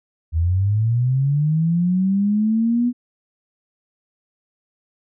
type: linear sweep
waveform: sine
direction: up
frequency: 77.78 to 246.9 Hz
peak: -15 dBFS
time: 0.32-2.93 s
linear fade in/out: 50 ms
effects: none